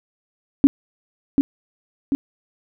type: tone with echo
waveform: sine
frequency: 277.2 Hz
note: C#4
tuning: in tune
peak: -6 dBFS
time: 0.64-0.67 s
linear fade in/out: 0 ms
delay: 740 ms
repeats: 2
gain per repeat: -5 dB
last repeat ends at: 2.15 s
effects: none